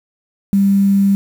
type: tone with quantisation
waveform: sine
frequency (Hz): 197.7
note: G3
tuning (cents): +15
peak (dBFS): -9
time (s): 0.53-1.15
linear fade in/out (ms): 0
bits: 6
effects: none